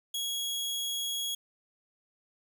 sawtooth tone, 3322 Hz, G#7, in tune, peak -28 dBFS, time 0.14-1.35 s, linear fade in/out 5 ms, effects none

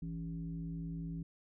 sine tone with frequency modulation, 164.81 Hz, E3, in tune, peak -38 dBFS, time 0.02-1.23 s, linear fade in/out 5 ms, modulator 115 Hz, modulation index 0.71, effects none

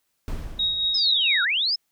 brown noise with exponential decay, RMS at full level -28 dBFS, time 0.28-1.39 s, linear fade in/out 0 ms, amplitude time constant 240 ms
sine tone with tremolo, 3778 Hz, A#7, 22 cents sharp, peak -19 dBFS, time 0.59-1.45 s, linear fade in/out 5 ms, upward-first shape triangle, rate 4.5 Hz, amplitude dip 50%
sine linear two-way sweep, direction down then up, 5300 to 1366 to 5300 Hz, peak -20 dBFS, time 0.94-1.76 s, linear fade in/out 10 ms, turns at 1.43 s
effects white hiss -73 dBFS RMS until 1.91 s

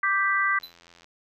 sine chord, G major, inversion second, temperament equal, 1174.7 / 1568 / 1975.5 Hz, D6 / G6 / B6, 0 / 0 / 0 cents, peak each -25 dBFS, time 0.03-0.59 s, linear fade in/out 5 ms
click train, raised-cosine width 0.2 ms, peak -34 dBFS, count 39, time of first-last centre 0.6-1.044 s, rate 85.6 Hz
square tone with exponential decay, 4008 Hz, B7, 25 cents sharp, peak -34 dBFS, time 0.63-0.75 s, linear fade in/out 5 ms, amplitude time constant 26 ms
effects none

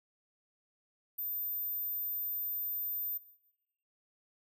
sine tone, 13790 Hz, A9, 36 cents flat, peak -34 dBFS, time 1.18-3.18 s, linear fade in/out 10 ms, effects noise-tail reverb RT60 1.0 s tail -20 dB re dry

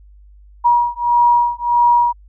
sine beating tone pair, 956 / 957.6 Hz, A#5 / A#5, +43 / +46 cents, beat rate 1.6 Hz, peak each -14 dBFS, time 0.64-2.13 s, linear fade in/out 20 ms, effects added 50 Hz sine -41 dBFS peak until 2.28 s

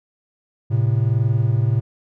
triangle tone pair together, 111.2 / 132.52 Hz, A2 / C3, +19 / +22 cents, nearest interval minor third, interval 303 cents, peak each -15 / -18 dBFS, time 0.7-1.81 s, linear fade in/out 20 ms, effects none

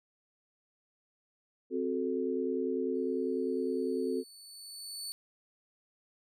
sine chord, F# diminished, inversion second, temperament equal, 261.6 / 370 / 440 Hz, C4 / F#4 / A4, 0 / 0 / 0 cents, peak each -34 dBFS, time 1.7-4.24 s, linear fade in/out 50 ms
25% pulse tone with exponential growth, 4476 Hz, C#8, 16 cents sharp, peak -32 dBFS, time 2.95-5.12 s, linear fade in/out 0 ms, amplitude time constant 470 ms
effects none

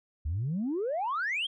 sine exponential sweep, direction up, 69.3 to 3322 Hz, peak -27 dBFS, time 0.25-1.47 s, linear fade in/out 10 ms, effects tanh soft clip ceiling -25 dBFS

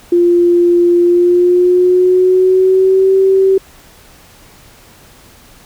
sine tone with pitch glide, 348.2 to 384.1 Hz, F4 to G4, -5 to -35 cents, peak -6 dBFS, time 0.12-3.58 s, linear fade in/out 5 ms, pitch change +170 cents, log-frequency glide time 1-3.15 s, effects pink hiss -42 dBFS RMS until 5.65 s

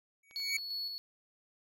square tone with exponential growth, 2251 Hz, C#7, 26 cents sharp, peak -29 dBFS, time 0.23-0.57 s, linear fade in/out 5 ms, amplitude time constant 72 ms
clicks, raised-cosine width 0.2 ms, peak -39 dBFS, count 3, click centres 0.311 / 0.4 / 0.584 s
triangle tone with tremolo, 4395 Hz, C#8, 16 cents flat, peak -34 dBFS, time 0.36-0.98 s, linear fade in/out 0 ms, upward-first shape square, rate 2.9 Hz, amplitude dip 35%
effects none

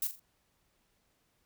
violet noise with echo, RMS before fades -32 dBFS, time 0.02-0.07 s, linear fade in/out 2 ms, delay 42 ms, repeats 3, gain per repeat -9 dB, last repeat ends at 0.196 s, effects pink hiss -74 dBFS RMS until 1.45 s

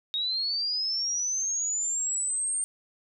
sine linear sweep, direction up, 3729 to 8780 Hz, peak -26 dBFS, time 0.14-2.64 s, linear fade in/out 0 ms, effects none

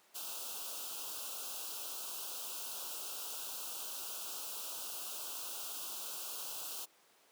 white band-stop noise, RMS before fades -43 dBFS, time 0.14-6.86 s, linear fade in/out 20 ms, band 1500 to 2600 Hz, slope 96 dB/octave, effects pink hiss -66 dBFS RMS until 7.31 s + high-pass 400 Hz 12 dB/octave

